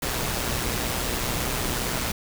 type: noise with amplitude modulation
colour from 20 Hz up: pink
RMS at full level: -25 dBFS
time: 0.02-2.12 s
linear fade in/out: 5 ms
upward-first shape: sine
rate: 123 Hz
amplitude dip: 45%
effects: none